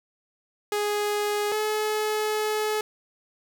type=tone pair in turn; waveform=sawtooth; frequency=415.3 / 427.7 Hz; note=G#4 / A4; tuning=0 / -49 cents; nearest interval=minor second; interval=51 cents; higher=second; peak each=-20 dBFS; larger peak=neither; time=0.72-1.52 / 1.52-2.81 s; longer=second; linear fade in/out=2 ms; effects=9-bit